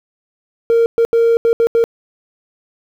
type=tone bursts at uneven times; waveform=triangle; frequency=462.6 Hz; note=A#4; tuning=13 cents flat; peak=-6 dBFS; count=6; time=0.7-0.86 / 0.98-1.05 / 1.13-1.37 / 1.45-1.53 / 1.6-1.67 / 1.75-1.84 s; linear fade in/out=0 ms; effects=tanh soft clip ceiling -4 dBFS + 8-bit